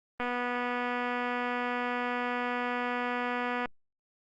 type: click train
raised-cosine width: 0.5 ms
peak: -18 dBFS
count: 848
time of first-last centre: 0.2-3.657 s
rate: 245 Hz
effects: Opus 24 kbps